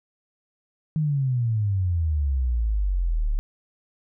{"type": "exponential sweep", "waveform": "sine", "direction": "down", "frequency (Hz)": [159.3, 34.76], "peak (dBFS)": -20, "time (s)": [0.96, 3.39], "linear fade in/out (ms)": 0, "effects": []}